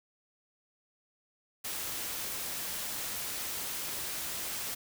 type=noise; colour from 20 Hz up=white; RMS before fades=-37 dBFS; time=1.64-4.75 s; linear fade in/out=10 ms; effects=none